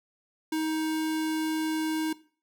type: tone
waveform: square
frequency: 315.1 Hz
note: D#4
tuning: 22 cents sharp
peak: -27 dBFS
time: 0.52-2.13 s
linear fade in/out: 5 ms
effects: noise-tail reverb RT60 0.4 s tail -18 dB re dry